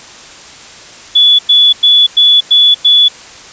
sine tone bursts, 3430 Hz, A7, 45 cents flat, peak -3 dBFS, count 6, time 1.15-3.085 s, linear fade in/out 10 ms, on 240 ms, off 99 ms, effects white hiss -33 dBFS RMS until 3.52 s + resampled to 16000 Hz

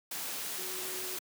sine tone in noise, 370 Hz, F#4, in tune, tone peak -45 dBFS, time 0.58-1.17 s, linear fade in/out 5 ms, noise white, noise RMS -38 dBFS, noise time 0.11-1.19 s, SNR -10 dB, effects high-pass 150 Hz 12 dB/octave

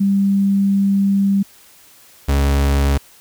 sine / 40% pulse tone pair in turn, 197.5 / 69.83 Hz, G3 / C#2, +13 / +13 cents, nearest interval octave + tritone, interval 1800 cents, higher first, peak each -12 dBFS, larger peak neither, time 0-1.43 / 2.28-2.98 s, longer first, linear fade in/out 10 ms, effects white hiss -47 dBFS RMS until 3.2 s

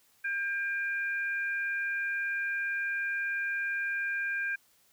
sine tone pair together, 1600 / 2397 Hz, G6 / D7, +35 / +35 cents, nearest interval perfect fifth, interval 700 cents, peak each -30 / -37 dBFS, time 0.24-4.56 s, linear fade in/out 10 ms, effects white hiss -66 dBFS RMS until 4.92 s

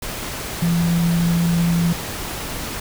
sine tone in noise, 170 Hz, F3, 46 cents flat, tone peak -15 dBFS, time 0.62-1.93 s, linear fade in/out 5 ms, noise pink, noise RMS -28 dBFS, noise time 0.02-2.8 s, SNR +10 dB, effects none

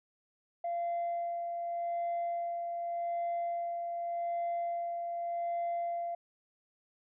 sine tone with tremolo, 688 Hz, F5, 26 cents flat, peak -29 dBFS, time 0.64-6.15 s, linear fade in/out 5 ms, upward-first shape sine, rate 0.85 Hz, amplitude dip 40%, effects tanh soft clip ceiling -29 dBFS

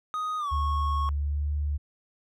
triangle tone with pitch glide, 1247 to 1098.2 Hz, D#6 to C#6, +3 to -17 cents, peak -26 dBFS, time 0.14-1.09 s, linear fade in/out 0 ms, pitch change -220 cents, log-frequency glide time 0.38-0.51 s
sine tone with vibrato, 72.8 Hz, D2, 15 cents flat, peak -25 dBFS, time 0.51-1.78 s, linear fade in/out 20 ms, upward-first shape triangle, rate 1.2 Hz, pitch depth 22 cents each way
effects none

